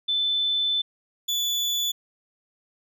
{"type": "tone pair in turn", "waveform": ["sine", "35% pulse"], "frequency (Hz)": [3520, 3462], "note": ["A7", "A7"], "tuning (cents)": [0, -29], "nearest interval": "unison", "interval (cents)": 29, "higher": "first", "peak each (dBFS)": -21, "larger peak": "neither", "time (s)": [[0.08, 0.82], [1.28, 1.92]], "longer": "first", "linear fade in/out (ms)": 10, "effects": []}